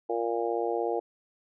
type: harmonic tone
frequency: 116.54 Hz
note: A#2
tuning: in tune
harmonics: 3 / 4 / 5 / 6 / 7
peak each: -32 / -30 / -36 / -34 / -35 dBFS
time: 0.09-1 s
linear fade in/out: 10 ms
effects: none